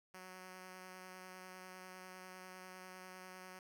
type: tone with vibrato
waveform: 5% pulse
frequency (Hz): 185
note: F#3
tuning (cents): 0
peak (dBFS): -40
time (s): 0.14-3.59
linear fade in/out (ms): 2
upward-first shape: square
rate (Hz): 10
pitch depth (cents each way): 8
effects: none